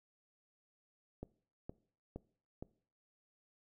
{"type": "click train", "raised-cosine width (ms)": 2, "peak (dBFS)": -30, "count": 4, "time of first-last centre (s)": [1.23, 2.625], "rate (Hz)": 2.15, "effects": ["noise-tail reverb RT60 0.5 s tail -21 dB re dry"]}